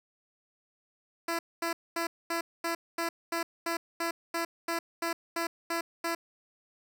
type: tone bursts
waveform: 10% pulse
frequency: 335.4 Hz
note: E4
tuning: 30 cents sharp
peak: -21 dBFS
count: 15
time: 1.28-6.15 s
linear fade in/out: 5 ms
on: 110 ms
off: 230 ms
effects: none